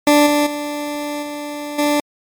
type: tone with level steps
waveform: 20% pulse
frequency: 293.7 Hz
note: D4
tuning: in tune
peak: -4 / -8 / -17 / -20 / -9 dBFS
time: 0.07-2 s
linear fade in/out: 2 ms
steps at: 0.26 / 0.46 / 1.22 / 1.78 s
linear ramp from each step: 10 ms
effects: MP3 96 kbps